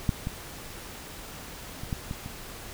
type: clicks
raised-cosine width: 5 ms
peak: -10 / -18 / -24 / -16 / -20 / -25 dBFS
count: 6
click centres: 0.092 / 0.271 / 1.835 / 1.928 / 2.111 / 2.261 s
effects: pink hiss -42 dBFS RMS until 2.73 s